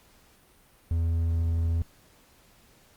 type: tone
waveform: triangle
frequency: 83 Hz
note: E2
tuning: 12 cents sharp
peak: -21 dBFS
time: 0.91-1.82 s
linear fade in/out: 0 ms
effects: pink hiss -59 dBFS RMS until 2.96 s + Opus 48 kbps